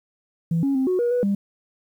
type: tone with pitch steps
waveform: sine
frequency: 166 / 275.9 / 263.5 / 367.2 / 479 / 490.9 / 199.8 Hz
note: E3 / C#4 / C4 / F#4 / A#4 / B4 / G3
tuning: +12 / -8 / +12 / -13 / +47 / -10 / +33 cents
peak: -17 dBFS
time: 0.51-1.35 s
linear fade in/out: 5 ms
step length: 120 ms
effects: tanh soft clip ceiling -15 dBFS + 9-bit